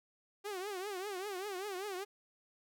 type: tone with vibrato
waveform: sawtooth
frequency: 389.6 Hz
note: G4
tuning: 11 cents flat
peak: -35 dBFS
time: 0.44-2.05 s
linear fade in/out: 20 ms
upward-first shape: triangle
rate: 5.1 Hz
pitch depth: 170 cents each way
effects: none